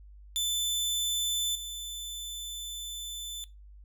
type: tone with level steps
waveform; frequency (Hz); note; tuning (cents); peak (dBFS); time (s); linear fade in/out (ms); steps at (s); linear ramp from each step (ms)
sawtooth; 3520; A7; 0; -24 / -33; 0.36-3.44; 0; 1.55; 5
effects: noise-tail reverb RT60 0.2 s tail -18 dB re dry + added 50 Hz sine -48 dBFS peak until 3.84 s